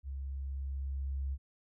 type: tone with level ramp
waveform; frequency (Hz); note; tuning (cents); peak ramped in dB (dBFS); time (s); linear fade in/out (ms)
sine; 68; C#2; -33; -37 to -32; 0.03-1.38; 50
effects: none